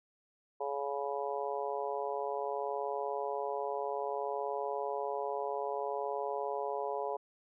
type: harmonic tone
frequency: 140.6 Hz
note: C#3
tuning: 25 cents sharp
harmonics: 3 / 4 / 5 / 6 / 7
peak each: -38 / -39 / -40 / -41 / -41 dBFS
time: 0.6-7.17 s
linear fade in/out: 10 ms
effects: none